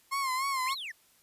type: tone with vibrato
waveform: 35% pulse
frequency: 1066 Hz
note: C6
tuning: 32 cents sharp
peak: -27 dBFS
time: 0.11-0.75 s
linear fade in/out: 20 ms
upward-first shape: sine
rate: 3.4 Hz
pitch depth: 81 cents each way
type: linear two-way sweep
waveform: triangle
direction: up then down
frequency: 1661.2 to 4400 to 1661.2 Hz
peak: -35 dBFS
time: 0.66-0.92 s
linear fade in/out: 10 ms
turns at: 0.74 s
effects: white hiss -64 dBFS RMS until 1.22 s + resampled to 32000 Hz